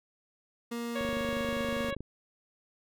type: tone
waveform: 30% pulse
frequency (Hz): 235.3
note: A#3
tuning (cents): +16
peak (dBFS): -31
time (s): 0.71-1.91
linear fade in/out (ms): 10
type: harmonic tone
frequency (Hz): 555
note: C#5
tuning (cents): +2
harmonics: 1 / 2 / 3 / 4 / 5 / 6 / 7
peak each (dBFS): -34 / -41 / -41 / -44 / -46 / -47 / -51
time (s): 0.95-1.95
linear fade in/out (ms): 10
type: click train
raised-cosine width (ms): 3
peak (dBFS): -27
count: 26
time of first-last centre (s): 1.01-2.006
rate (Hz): 25.1
effects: none